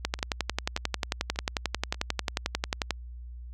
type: two click trains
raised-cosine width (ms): 0.2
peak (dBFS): -24 / -9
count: 4 / 33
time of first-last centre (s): 0.19-1.944 / 0.05-2.907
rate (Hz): 1.71 / 11.2
effects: added 60 Hz sine -39 dBFS peak until 3.53 s

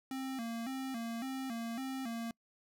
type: tone with vibrato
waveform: square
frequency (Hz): 246.9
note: B3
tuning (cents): 0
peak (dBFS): -38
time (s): 0.11-2.31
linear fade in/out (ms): 2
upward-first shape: square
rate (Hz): 1.8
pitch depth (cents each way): 120
effects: noise-tail reverb RT60 0.1 s tail -26 dB re dry

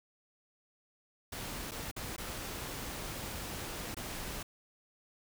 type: noise with dropouts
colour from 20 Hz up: pink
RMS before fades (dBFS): -41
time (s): 1.32-4.43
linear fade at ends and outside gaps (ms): 5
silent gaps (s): 1.711-1.717 / 1.914-1.963 / 2.164-2.18 / 3.946-3.967
effects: none

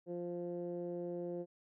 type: tone with low-pass filter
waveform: 15% pulse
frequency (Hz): 174.7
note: F3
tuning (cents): +1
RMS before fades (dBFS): -41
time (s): 0.06-1.46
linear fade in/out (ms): 50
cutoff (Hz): 450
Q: 3.4
effects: none

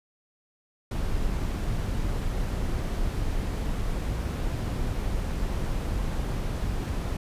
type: noise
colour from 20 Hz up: brown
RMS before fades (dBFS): -28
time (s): 0.91-7.17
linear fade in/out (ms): 5
effects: resampled to 32000 Hz

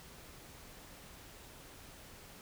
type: silence
effects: pink hiss -54 dBFS RMS until 2.41 s

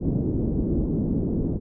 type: low-pass noise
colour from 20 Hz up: white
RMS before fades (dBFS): -24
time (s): 0-1.6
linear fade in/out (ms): 50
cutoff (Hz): 320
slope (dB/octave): 24
effects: none

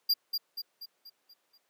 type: tone with echo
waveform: square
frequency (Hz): 4790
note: D8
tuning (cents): +33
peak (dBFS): -23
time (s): 0.09-0.14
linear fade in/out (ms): 10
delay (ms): 240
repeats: 6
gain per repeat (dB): -6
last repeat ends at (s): 1.58
effects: pink hiss -74 dBFS RMS until 1.69 s + high-pass 400 Hz 12 dB/octave

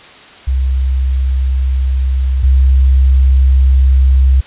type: tone pair in turn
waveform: sine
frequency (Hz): 65.41 / 65.86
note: C2 / C2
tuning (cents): 0 / +12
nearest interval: unison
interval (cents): 12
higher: second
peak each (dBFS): -10 / -5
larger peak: second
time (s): 0.47-2.43 / 2.43-4.41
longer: second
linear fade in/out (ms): 10
effects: white hiss -37 dBFS RMS until 4.46 s + resampled to 8000 Hz

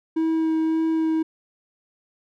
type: tone with vibrato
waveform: triangle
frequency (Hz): 321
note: E4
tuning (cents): -46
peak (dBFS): -17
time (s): 0.16-1.23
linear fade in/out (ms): 10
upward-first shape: sine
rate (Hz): 1.8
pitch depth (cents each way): 10
effects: none

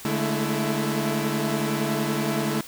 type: tone cluster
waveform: sawtooth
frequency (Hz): 145.8 / 211.5 / 222.2 / 332.1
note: D3 / G#3 / A3 / E4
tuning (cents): -12 / +32 / +17 / +13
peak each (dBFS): -25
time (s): 0.05-2.61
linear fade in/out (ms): 2
effects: white hiss -42 dBFS RMS until 2.67 s

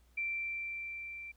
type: tone with level ramp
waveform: sine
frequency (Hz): 2349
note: D7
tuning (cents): 0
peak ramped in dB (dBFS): -32 to -43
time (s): 0.17-1.32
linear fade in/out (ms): 10
effects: added 60 Hz sine -63 dBFS peak until 1.36 s + pink hiss -72 dBFS RMS until 1.36 s

